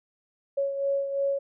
sine beating tone pair, 554.4 / 557.3 Hz, C#5 / C#5, 0 / +9 cents, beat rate 2.9 Hz, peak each -25 / -33 dBFS, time 0.57-1.39 s, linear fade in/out 10 ms, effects none

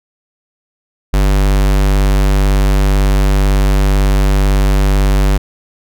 square tone, 49 Hz, G1, in tune, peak -9 dBFS, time 1.13-5.38 s, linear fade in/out 10 ms, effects none

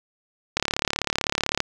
click train, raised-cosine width 0.2 ms, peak -4 dBFS, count 38, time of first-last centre 0.57-1.604 s, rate 35.8 Hz, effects none

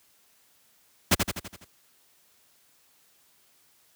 pink noise with echo, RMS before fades -18 dBFS, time 1.11-1.15 s, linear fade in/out 10 ms, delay 83 ms, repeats 6, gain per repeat -5 dB, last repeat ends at 1.648 s, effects white hiss -63 dBFS RMS until 3.95 s + high-pass 60 Hz 12 dB/octave

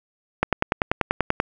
click train, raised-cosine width 0.5 ms, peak -3 dBFS, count 11, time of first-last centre 0.43-1.401 s, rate 10.3 Hz, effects none

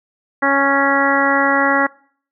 harmonic tone, 277.2 Hz, C#4, in tune, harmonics 1 / 2 / 3 / 4 / 5 / 6 / 7, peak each -20 / -20 / -20 / -20 / -20 / -20 / -20 dBFS, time 0.42-1.87 s, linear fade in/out 10 ms, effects noise-tail reverb RT60 0.5 s tail -22 dB re dry

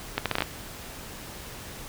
accelerating click train, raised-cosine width 0.3 ms, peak -8 dBFS, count 7, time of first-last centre 0.18-0.422 s, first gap 77 ms, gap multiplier 0.73, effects pink hiss -41 dBFS RMS until 1.88 s

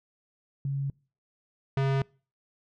sine / square tone pair in turn, 138.4 / 136.02 Hz, C#3 / C#3, -2 / -32 cents, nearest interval unison, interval 30 cents, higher first, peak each -27 / -24 dBFS, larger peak second, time 0.65-0.9 / 1.77-2.02 s, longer neither, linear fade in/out 2 ms, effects noise-tail reverb RT60 0.4 s tail -26 dB re dry + low-pass 3000 Hz 12 dB/octave

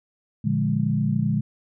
sine chord, Bb dominant seventh, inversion none, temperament equal, 116.54 / 146.83 / 174.61 / 207.7 Hz, Bb2 / D3 / F3 / Ab3, 0 / 0 / 0 / 0 cents, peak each -26 / -24 / -28 / -24 dBFS, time 0.44-1.41 s, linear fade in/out 10 ms, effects none

